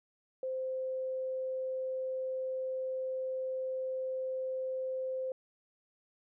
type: tone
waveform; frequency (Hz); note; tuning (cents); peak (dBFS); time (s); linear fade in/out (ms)
sine; 520; C5; -11; -33; 0.43-5.32; 2
effects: none